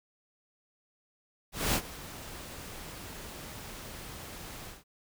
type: noise with ADSR envelope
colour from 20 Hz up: pink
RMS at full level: -26 dBFS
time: 1.52-4.84 s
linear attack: 220 ms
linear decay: 69 ms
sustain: -18 dB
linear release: 170 ms
effects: none